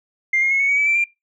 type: tone with pitch steps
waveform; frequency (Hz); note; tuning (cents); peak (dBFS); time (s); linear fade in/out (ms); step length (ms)
sine; 2100 / 2138 / 2177 / 2216 / 2256 / 2297 / 2338 / 2380; C7 / C7 / C#7 / C#7 / C#7 / D7 / D7 / D7; +6 / +37 / -32 / -1 / +30 / -39 / -8 / +22; -14; 0.33-1.042; 5; 89
effects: noise-tail reverb RT60 0.2 s tail -21 dB re dry + tanh soft clip ceiling -10 dBFS